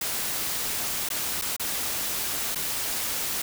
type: noise with dropouts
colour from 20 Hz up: white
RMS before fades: -29 dBFS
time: 0.01-3.42 s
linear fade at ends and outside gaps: 5 ms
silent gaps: 1.089-1.101 / 1.415-1.42 / 1.565-1.596 / 2.548-2.556 s
effects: none